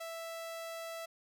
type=tone; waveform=sawtooth; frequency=660 Hz; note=E5; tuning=2 cents sharp; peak=-37 dBFS; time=0-1.06 s; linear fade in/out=10 ms; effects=none